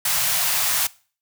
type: band-stop noise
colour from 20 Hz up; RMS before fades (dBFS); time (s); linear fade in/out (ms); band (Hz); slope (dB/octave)
white; -21; 0.05-0.87; 5; 160 to 600; 48
effects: noise-tail reverb RT60 0.4 s tail -21 dB re dry + high-pass 100 Hz 12 dB/octave